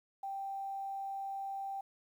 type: tone with quantisation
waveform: sine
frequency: 784 Hz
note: G5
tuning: in tune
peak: -37 dBFS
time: 0.23-1.81 s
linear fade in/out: 5 ms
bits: 11
effects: none